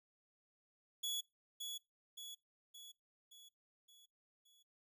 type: tone with echo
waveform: sawtooth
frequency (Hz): 3385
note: G#7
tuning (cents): +32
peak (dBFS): -35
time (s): 1.03-1.21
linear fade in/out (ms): 10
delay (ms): 570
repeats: 6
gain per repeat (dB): -5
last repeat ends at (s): 4.63
effects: noise-tail reverb RT60 0.2 s tail -21 dB re dry